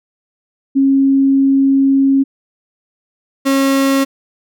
sine / 35% pulse tone pair in turn, 272.1 / 272.1 Hz, C#4 / C#4, -32 / -32 cents, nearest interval unison, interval 0 cents, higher neither, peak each -8 / -9 dBFS, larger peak first, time 0.75-2.24 / 3.45-4.05 s, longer first, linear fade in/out 20 ms, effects none

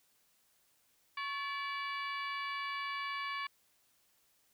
harmonic tone with a mistuned harmonic, 576 Hz, D5, 34 cents flat, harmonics 2 / 3 / 4 / 5 / 6 / 7 / 8, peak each -39 / -44 / -42 / -48 / -51 / -57 / -52 dBFS, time 1.17-3.47 s, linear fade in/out 5 ms, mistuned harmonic 2, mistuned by -66 cents, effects white hiss -72 dBFS RMS until 4.53 s

